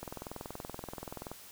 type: click train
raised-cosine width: 1 ms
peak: -26 dBFS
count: 28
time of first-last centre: 0.03-1.316 s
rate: 21 Hz
effects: white hiss -52 dBFS RMS until 1.51 s